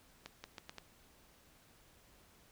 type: accelerating click train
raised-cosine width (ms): 0.2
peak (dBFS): -28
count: 5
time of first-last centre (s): 0.26-0.783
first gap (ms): 180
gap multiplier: 0.79
effects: pink hiss -65 dBFS RMS until 2.51 s